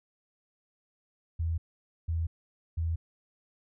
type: tone bursts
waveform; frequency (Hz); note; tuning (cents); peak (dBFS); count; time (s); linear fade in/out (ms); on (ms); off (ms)
sine; 82.41; E2; 0; -27; 3; 1.39-2.96; 10; 190; 500
effects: none